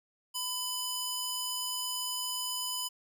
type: tone with high-pass filter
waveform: square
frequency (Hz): 999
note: B5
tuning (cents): +20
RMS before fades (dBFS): -35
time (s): 0.34-2.89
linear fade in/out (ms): 20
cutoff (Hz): 2900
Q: 0.55
effects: none